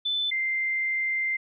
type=tone pair in turn; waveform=sine; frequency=3514 / 2089 Hz; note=A7 / C7; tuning=-3 / -3 cents; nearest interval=major sixth; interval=900 cents; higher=first; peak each=-24 dBFS; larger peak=neither; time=0.05-0.31 / 0.31-1.37 s; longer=second; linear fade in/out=10 ms; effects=none